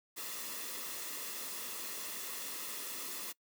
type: noise with comb filter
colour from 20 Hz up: white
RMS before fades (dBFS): -42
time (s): 0.16-3.33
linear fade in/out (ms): 20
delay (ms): 1.3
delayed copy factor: -0.5
effects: noise-tail reverb RT60 0.1 s tail -23 dB re dry + high-pass 200 Hz 12 dB/octave